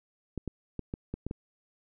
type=clicks; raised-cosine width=3 ms; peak=-21 dBFS; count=7; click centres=0.377 / 0.477 / 0.793 / 0.939 / 1.14 / 1.266 / 1.311 s; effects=none